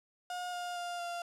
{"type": "tone with pitch steps", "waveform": "35% pulse", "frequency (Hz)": [717, 709.2, 701.4, 693.8], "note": ["F5", "F5", "F5", "F5"], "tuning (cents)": [45, 26, 7, -12], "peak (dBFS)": -35, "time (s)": [0.3, 1.22], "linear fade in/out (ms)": 2, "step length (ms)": 230, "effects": ["low-pass 10000 Hz 12 dB/octave"]}